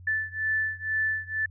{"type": "beating tone pair", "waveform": "sine", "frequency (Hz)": [1753, 1755.1], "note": ["A6", "A6"], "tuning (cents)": [-7, -5], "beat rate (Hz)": 2.1, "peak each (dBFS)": [-28, -29], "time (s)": [0.07, 1.46], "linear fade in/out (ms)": 5, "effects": ["added 90 Hz sine -44 dBFS peak until 1.5 s"]}